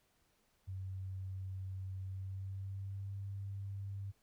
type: tone with pitch glide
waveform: sine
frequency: 94.8 to 98.77 Hz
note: F#2 to G2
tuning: +43 to +14 cents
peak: -40 dBFS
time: 0.67-4.12 s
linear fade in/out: 20 ms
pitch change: +71 cents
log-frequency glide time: 2.03-3.15 s
effects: pink hiss -75 dBFS RMS until 4.22 s